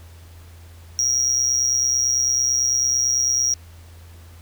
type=tone with amplitude modulation; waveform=triangle; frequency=5700 Hz; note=F8; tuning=34 cents sharp; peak=-12 dBFS; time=0.99-3.54 s; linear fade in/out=0 ms; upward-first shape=sine; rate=129 Hz; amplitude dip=90%; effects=added 84 Hz sine -41 dBFS peak until 4.41 s + pink hiss -51 dBFS RMS until 4.41 s